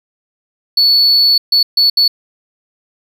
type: tone bursts at uneven times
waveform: triangle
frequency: 4435 Hz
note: C#8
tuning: in tune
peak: -5 dBFS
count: 4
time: 0.77-1.38 / 1.52-1.63 / 1.77-1.9 / 1.97-2.08 s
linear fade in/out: 5 ms
effects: tanh soft clip ceiling -2 dBFS